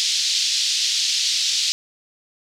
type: band-pass noise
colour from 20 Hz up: pink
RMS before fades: -21 dBFS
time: 0-1.72 s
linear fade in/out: 0 ms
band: 3500 to 5900 Hz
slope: 24 dB/octave
effects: none